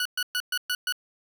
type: tone bursts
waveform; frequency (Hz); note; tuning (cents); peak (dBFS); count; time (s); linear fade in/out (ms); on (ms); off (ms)
20% pulse; 1473; F#6; -8; -20; 6; 0-0.924; 2; 54; 120
effects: none